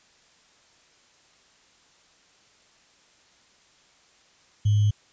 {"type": "tone with sample-and-hold", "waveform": "sine", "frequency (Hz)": 104.3, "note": "G#2", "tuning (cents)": 8, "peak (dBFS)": -17, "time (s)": [4.65, 4.91], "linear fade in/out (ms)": 10, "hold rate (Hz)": 3150, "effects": ["white hiss -59 dBFS RMS until 5.12 s", "resampled to 16000 Hz"]}